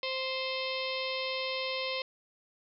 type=harmonic tone; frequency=523.3 Hz; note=C5; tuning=in tune; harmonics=1 / 2 / 4 / 5 / 6 / 7 / 8 / 9 / 10; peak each=-36 / -41 / -40 / -40 / -41 / -42 / -41 / -48 / -45 dBFS; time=0.03-2.02 s; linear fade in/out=2 ms; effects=none